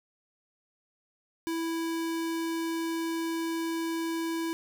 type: tone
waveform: square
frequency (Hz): 329.6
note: E4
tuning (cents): 0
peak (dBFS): -30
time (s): 1.47-4.53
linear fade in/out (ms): 0
effects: none